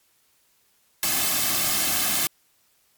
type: noise with comb filter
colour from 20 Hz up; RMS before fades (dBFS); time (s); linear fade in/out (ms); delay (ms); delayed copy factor
white; -23; 1.03-2.27; 0; 2.1; -0.7
effects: white hiss -64 dBFS RMS until 2.97 s + MP3 96 kbps